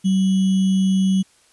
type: tone with sample-and-hold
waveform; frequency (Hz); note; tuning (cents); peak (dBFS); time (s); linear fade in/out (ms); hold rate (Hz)
sine; 190.2; F#3; +48; -14; 0.04-1.23; 20; 3150
effects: white hiss -56 dBFS RMS until 1.52 s + resampled to 24000 Hz